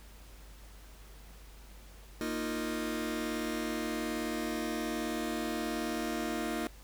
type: chord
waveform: sawtooth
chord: Bb suspended fourth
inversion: none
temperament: just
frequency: 233.1 / 310.8 / 349.6 Hz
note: Bb3 / Eb4 / F4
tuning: 0 / -2 / +2 cents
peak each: -33 / -32 / -35 dBFS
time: 2.21-6.67 s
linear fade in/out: 0 ms
effects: added 50 Hz sine -50 dBFS peak until 6.83 s + pink hiss -57 dBFS RMS until 6.83 s